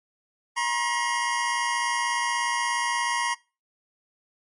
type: tone pair together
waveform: 25% pulse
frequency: 953 / 1069.7 Hz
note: A#5 / C6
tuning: +38 / +38 cents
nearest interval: major second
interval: 200 cents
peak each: -21 / -25 dBFS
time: 0.56-3.35 s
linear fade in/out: 20 ms
effects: noise-tail reverb RT60 0.3 s tail -22 dB re dry + MP3 48 kbps